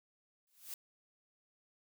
blue noise with exponential growth, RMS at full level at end -41 dBFS, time 0.47-0.74 s, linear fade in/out 2 ms, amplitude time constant 57 ms, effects none

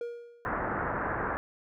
triangle tone with exponential decay, 474.1 Hz, A#4, 29 cents sharp, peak -29 dBFS, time 0.01-0.66 s, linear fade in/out 2 ms, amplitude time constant 140 ms
white low-pass noise, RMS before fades -32 dBFS, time 0.45-1.37 s, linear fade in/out 0 ms, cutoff 1700 Hz, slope 48 dB/octave
effects none

